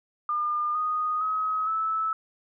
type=tone with pitch steps; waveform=sine; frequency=1207 / 1239.5 / 1272.9 / 1307.2 Hz; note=D6 / D#6 / D#6 / E6; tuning=+47 / -7 / +39 / -15 cents; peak=-24 dBFS; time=0.29-2.13 s; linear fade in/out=2 ms; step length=460 ms; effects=none